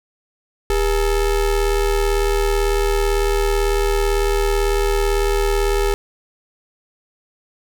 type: ring-modulated tone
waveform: square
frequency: 220 Hz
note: A3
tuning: in tune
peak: -13 dBFS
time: 0.7-5.94 s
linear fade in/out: 0 ms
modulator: 181 Hz
effects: none